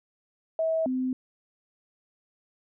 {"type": "tone pair in turn", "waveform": "sine", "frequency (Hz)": [646, 257], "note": ["E5", "C4"], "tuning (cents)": [-35, -31], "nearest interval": "octave + major third", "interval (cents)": 1596, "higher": "first", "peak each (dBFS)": [-23, -25], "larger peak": "first", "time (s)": [[0.59, 0.86], [0.86, 1.13]], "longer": "neither", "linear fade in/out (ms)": 2, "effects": []}